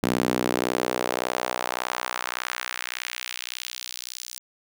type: tone with high-pass filter sweep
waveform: sawtooth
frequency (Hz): 61.74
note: B1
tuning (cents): 0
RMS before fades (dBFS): -29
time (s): 0.03-4.39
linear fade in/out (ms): 0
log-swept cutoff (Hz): 220 to 5700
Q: 1.3
effects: none